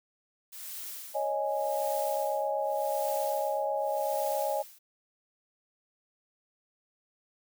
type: noise with tremolo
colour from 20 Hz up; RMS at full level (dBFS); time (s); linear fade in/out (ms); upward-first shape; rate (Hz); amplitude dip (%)
blue; -40; 0.52-4.79; 10; sine; 0.86; 95
type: chord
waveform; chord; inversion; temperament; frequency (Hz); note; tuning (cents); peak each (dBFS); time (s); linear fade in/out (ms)
sine; C# suspended second; none; equal; 554.4 / 622.3 / 830.6; C#5 / D#5 / G#5; 0 / 0 / 0; -32; 1.14-4.63; 20
effects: none